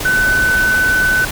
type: tone in noise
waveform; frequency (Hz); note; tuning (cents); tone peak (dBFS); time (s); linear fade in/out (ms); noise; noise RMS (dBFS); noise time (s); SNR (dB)
sine; 1506; F#6; +30; -11; 0.05-1.25; 5; pink; -22; 0-1.31; +8
effects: none